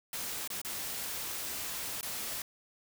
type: noise with dropouts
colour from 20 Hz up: white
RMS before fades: -38 dBFS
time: 0.13-2.42 s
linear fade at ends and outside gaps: 2 ms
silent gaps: 0.476-0.502 / 0.616-0.648 / 2.011-2.029 s
effects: none